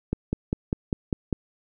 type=click train; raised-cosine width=3 ms; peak=-11 dBFS; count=7; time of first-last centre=0.13-1.328 s; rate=5.01 Hz; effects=none